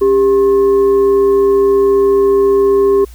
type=tone with frequency modulation; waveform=sine; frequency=397.9 Hz; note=G4; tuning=26 cents sharp; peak=-7 dBFS; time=0.01-3.05 s; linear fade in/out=10 ms; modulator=677 Hz; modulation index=0.34; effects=added 60 Hz sine -32 dBFS peak until 3.14 s + white hiss -45 dBFS RMS until 3.14 s